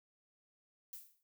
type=noise with exponential decay; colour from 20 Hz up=violet; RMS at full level=-45 dBFS; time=0.93-1.23 s; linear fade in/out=1 ms; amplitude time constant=64 ms; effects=noise-tail reverb RT60 0.2 s tail -23 dB re dry